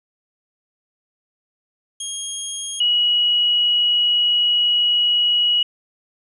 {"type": "tone pair in turn", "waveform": ["10% pulse", "sine"], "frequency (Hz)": [3261, 2913], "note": ["G#7", "F#7"], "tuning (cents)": [-32, -28], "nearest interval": "major second", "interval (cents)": 196, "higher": "first", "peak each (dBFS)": [-16, -14], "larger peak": "second", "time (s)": [[2, 2.8], [2.8, 5.63]], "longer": "second", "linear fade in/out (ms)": 5, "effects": ["resampled to 24000 Hz", "9-bit"]}